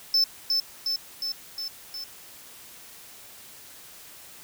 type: tone with echo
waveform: triangle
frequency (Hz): 5274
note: E8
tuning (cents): 0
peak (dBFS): -17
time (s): 0.14-0.24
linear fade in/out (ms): 2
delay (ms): 360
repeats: 5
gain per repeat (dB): -3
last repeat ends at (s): 2.04
effects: white hiss -47 dBFS RMS until 4.43 s